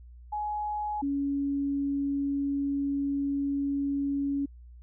sine tone pair in turn, 840 / 280.3 Hz, G#5 / C#4, +19 / +19 cents, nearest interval octave + perfect fifth, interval 1900 cents, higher first, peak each -29 / -26 dBFS, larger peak second, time 0.32-1.02 / 1.02-4.46 s, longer second, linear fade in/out 10 ms, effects added 60 Hz sine -46 dBFS peak until 4.82 s

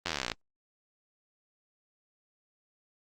slowing click train, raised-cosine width 0.2 ms, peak -13 dBFS, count 19, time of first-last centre 0.06-0.318 s, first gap 11 ms, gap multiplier 1.03, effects Opus 32 kbps

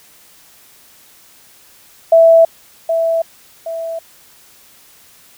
sine tone with echo, 659.3 Hz, E5, in tune, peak -4 dBFS, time 2.12-2.45 s, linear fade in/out 5 ms, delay 770 ms, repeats 2, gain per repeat -8 dB, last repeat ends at 3.99 s, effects white hiss -46 dBFS RMS until 5.37 s

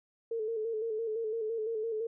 sine tone with vibrato, 445.1 Hz, A4, 20 cents sharp, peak -31 dBFS, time 0.31-2.07 s, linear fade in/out 5 ms, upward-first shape square, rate 5.9 Hz, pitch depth 50 cents each way, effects none

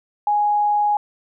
sine tone, 830.6 Hz, G#5, in tune, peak -15 dBFS, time 0.27-0.97 s, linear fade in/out 2 ms, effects none

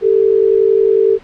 sine tone pair together, 393 / 443.9 Hz, G4 / A4, +4 / +15 cents, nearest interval major second, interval 211 cents, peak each -11 dBFS, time 0.01-1.19 s, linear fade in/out 50 ms, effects pink hiss -42 dBFS RMS until 1.23 s + low-pass 3000 Hz 12 dB/octave

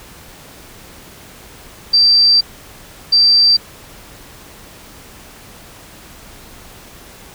sine tone bursts at uneven times, 4685 Hz, D8, 5 cents flat, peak -7 dBFS, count 2, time 1.93-2.41 / 3.12-3.57 s, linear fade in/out 10 ms, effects pink hiss -39 dBFS RMS until 7.34 s

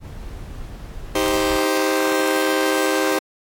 brown noise, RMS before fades -33 dBFS, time 0-1.61 s, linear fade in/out 50 ms
sawtooth chord, C minor, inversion first, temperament just, 314 / 392.4 / 523.3 Hz, Eb4 / G4 / C5, +16 / +2 / 0 cents, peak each -18 dBFS, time 1.15-3.19 s, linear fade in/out 5 ms
effects AAC 64 kbps

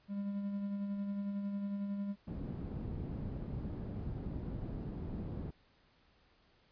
triangle tone with tremolo, 200.6 Hz, G3, 40 cents sharp, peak -32 dBFS, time 0.08-2.16 s, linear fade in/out 50 ms, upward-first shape sine, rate 11 Hz, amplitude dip 35%
white low-pass noise, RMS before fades -41 dBFS, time 2.27-5.51 s, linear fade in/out 10 ms, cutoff 190 Hz, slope 12 dB/octave
effects pink hiss -69 dBFS RMS until 6.71 s + resampled to 11025 Hz

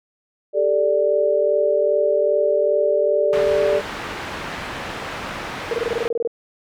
sine chord, G suspended second, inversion none, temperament equal with one note detuned, 397.5 / 440 / 587.3 Hz, G4 / A4 / D5, +24 / 0 / 0 cents, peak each -22 / -21 / -17 dBFS, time 0.53-3.82 s, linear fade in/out 50 ms
white low-pass noise, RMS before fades -30 dBFS, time 3.33-6.08 s, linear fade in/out 0 ms, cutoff 1900 Hz, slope 12 dB/octave
sine tone bursts, 466.2 Hz, A#4, in tune, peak -18 dBFS, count 12, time 5.71-6.275 s, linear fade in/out 2 ms, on 26 ms, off 23 ms
effects none

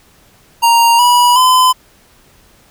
square tone with pitch steps, 932.3 / 974.1 / 1017.9 Hz, A#5 / B5 / C6, 0 / -24 / -48 cents, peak -7 dBFS, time 0.62-1.73 s, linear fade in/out 20 ms, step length 370 ms, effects pink hiss -48 dBFS RMS until 2.7 s

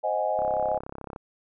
sine chord, Ab dominant seventh, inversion first, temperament equal, 523.3 / 622.3 / 740 / 830.6 Hz, C5 / Eb5 / Gb5 / Ab5, 0 / 0 / 0 / 0 cents, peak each -31 / -27 / -30 / -29 dBFS, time 0.03-0.79 s, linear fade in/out 20 ms
click train, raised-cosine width 1 ms, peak -23 dBFS, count 27, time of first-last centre 0.39-1.162 s, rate 33.7 Hz
effects none

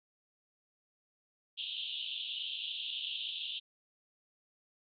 white band-pass noise, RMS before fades -40 dBFS, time 1.57-3.6 s, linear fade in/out 20 ms, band 2800 to 3700 Hz, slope 96 dB/octave, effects none

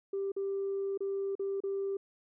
sine tone with dropouts, 393.1 Hz, G4, 5 cents sharp, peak -30 dBFS, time 0.13-1.97 s, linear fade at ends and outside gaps 5 ms, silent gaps 0.319-0.364 / 0.976-1.005 / 1.353-1.394 / 1.604-1.636 s, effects tanh soft clip ceiling -27 dBFS

